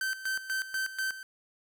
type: tone with tremolo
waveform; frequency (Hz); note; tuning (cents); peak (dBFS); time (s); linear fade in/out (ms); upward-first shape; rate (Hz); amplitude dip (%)
45% pulse; 1547; G6; -23; -29; 0.01-1.23; 2; square; 4.1; 75
effects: none